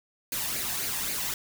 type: noise with flanger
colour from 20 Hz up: white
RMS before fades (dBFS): -31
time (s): 0.32-1.34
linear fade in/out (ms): 2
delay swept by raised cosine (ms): 0.44 to 1.15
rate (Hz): 3.8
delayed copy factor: +0.55
effects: none